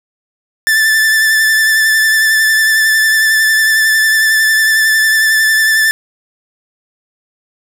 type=tone with vibrato; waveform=45% pulse; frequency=1760 Hz; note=A6; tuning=in tune; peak=-8 dBFS; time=0.67-5.91 s; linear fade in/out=0 ms; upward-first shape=sine; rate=11 Hz; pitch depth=23 cents each way; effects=8-bit